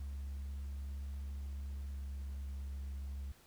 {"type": "tone with pitch glide", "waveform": "sine", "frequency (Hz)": [69.3, 68.58], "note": ["C#2", "C#2"], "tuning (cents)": [0, -18], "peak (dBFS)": -37, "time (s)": [0, 3.32], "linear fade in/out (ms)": 5, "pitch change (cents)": -18, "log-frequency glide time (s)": [1.89, 1.97], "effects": ["tanh soft clip ceiling -39 dBFS", "pink hiss -64 dBFS RMS until 3.46 s"]}